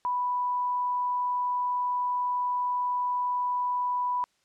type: tone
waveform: sine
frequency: 987.8 Hz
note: B5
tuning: in tune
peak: -25 dBFS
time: 0.05-4.24 s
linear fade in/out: 0 ms
effects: white hiss -70 dBFS RMS until 4.44 s + low-pass 7000 Hz 12 dB/octave